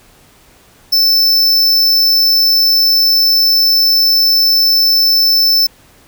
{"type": "tone", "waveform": "square", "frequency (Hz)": 5290, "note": "E8", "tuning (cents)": 5, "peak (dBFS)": -8, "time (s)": [0.92, 5.67], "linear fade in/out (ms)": 10, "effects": ["pink hiss -46 dBFS RMS until 6.07 s"]}